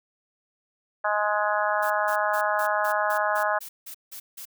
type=harmonic tone; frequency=209.2 Hz; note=G#3; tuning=13 cents sharp; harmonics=3 / 4 / 5 / 6 / 7 / 8; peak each=-27 / -28 / -29 / -30 / -30 / -31 dBFS; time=1.04-3.59 s; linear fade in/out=10 ms
type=noise bursts; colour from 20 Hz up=blue; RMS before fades=-39 dBFS; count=11; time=1.82-4.455 s; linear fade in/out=10 ms; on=85 ms; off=170 ms
effects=none